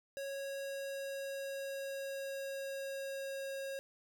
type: tone with pitch glide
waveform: square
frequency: 551 to 544 Hz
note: C#5 to C#5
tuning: -11 to -33 cents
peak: -40 dBFS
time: 0.17-3.79 s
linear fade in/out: 0 ms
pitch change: -22 cents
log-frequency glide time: 0.28-3.55 s
effects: none